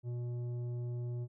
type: tone with tanh clipping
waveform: sine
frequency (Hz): 121.1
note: B2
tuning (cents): -34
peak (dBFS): -37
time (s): 0.03-1.28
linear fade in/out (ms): 50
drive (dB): 9
effects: none